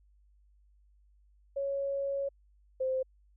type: tone pair in turn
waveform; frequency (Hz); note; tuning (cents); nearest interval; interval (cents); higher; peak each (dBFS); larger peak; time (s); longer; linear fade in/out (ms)
sine; 554.4 / 521.5; C#5 / C5; 0 / -6; minor second; 106; first; -30 / -28; second; 1.56-2.29 / 2.8-3.03; first; 10
effects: added 50 Hz sine -61 dBFS peak until 3.36 s